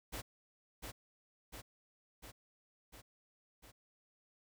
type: noise with echo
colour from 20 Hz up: pink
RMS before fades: -43 dBFS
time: 0.12-0.22 s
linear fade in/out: 20 ms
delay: 700 ms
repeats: 5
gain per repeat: -3 dB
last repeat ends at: 3.72 s
effects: none